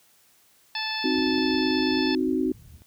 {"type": "harmonic tone", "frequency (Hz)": 875, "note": "A5", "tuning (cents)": -10, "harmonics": [1, 2, 3, 4, 5, 6], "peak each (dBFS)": [-34, -34, -34, -34, -34, -34], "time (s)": [0.75, 2.15], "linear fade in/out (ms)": 2}
{"type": "chord", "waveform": "sine", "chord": "C diminished", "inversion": "none", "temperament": "equal", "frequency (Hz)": [261.6, 311.1, 370], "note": ["C4", "Eb4", "Gb4"], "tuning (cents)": [0, 0, 0], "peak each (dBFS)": [-25, -26, -27], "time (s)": [1.04, 2.52], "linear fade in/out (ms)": 5}
{"type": "low-pass noise", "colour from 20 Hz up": "pink", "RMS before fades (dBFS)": -45, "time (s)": [1.15, 2.82], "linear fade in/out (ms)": 0, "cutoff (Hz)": 110, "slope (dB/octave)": 12}
{"type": "clicks", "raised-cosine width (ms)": 2, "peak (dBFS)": [-34, -29], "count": 2, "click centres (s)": [1.334, 1.379]}
{"effects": ["white hiss -60 dBFS RMS until 2.86 s", "high-pass 60 Hz 12 dB/octave"]}